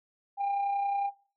sine tone with amplitude modulation, 800 Hz, G5, 35 cents sharp, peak -23 dBFS, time 0.37-1.11 s, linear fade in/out 50 ms, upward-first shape sine, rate 31.1 Hz, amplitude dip 45%, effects noise-tail reverb RT60 0.4 s tail -20 dB re dry + tanh soft clip ceiling -25 dBFS

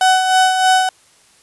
35% pulse tone with tremolo, 749 Hz, F#5, 21 cents sharp, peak -7 dBFS, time 0.01-0.89 s, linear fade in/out 2 ms, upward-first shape sine, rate 3.2 Hz, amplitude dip 50%, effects white hiss -51 dBFS RMS until 1.42 s + resampled to 24000 Hz

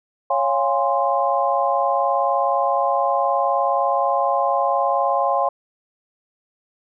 sine chord, Db major seventh, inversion none, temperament equal with one note detuned, 554.4 / 698.5 / 817.8 / 1046.5 Hz, Db5 / F5 / Ab5 / C6, 0 / 0 / -27 / 0 cents, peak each -22 dBFS, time 0.3-5.49 s, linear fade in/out 5 ms, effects none

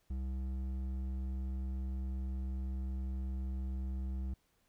triangle tone with hard clipping, 65.2 Hz, C2, 5 cents flat, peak -37 dBFS, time 0.1-4.34 s, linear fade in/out 5 ms, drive 12 dB, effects pink hiss -75 dBFS RMS until 4.68 s

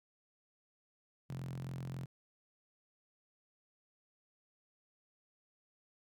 sawtooth tone with high-pass filter, 43.65 Hz, F1, in tune, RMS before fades -43 dBFS, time 1.29-2.06 s, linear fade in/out 10 ms, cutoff 140 Hz, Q 7.6, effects none

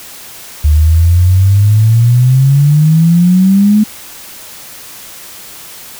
sine exponential sweep, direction up, 73.42 to 215.9 Hz, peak -4 dBFS, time 0.64-3.84 s, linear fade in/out 10 ms, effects white hiss -31 dBFS RMS until 5.99 s

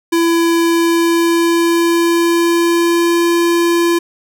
square tone with pitch glide, 335.5 to 341.2 Hz, E4 to F4, +31 to -40 cents, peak -11 dBFS, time 0.12-3.99 s, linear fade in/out 10 ms, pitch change +29 cents, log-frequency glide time 0.57-3.26 s, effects none

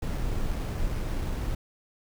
brown noise with sample-and-hold, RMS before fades -29 dBFS, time 0.02-1.55 s, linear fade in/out 5 ms, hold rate 7350 Hz, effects none

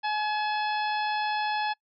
harmonic tone with a mistuned harmonic, 847 Hz, G#5, 34 cents sharp, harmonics 1 / 2 / 3 / 4 / 5 / 6, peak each -27 / -33 / -37 / -39 / -41 / -43 dBFS, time 0.03-1.74 s, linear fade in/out 20 ms, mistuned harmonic 3, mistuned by +32 cents, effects noise-tail reverb RT60 0.1 s tail -26 dB re dry

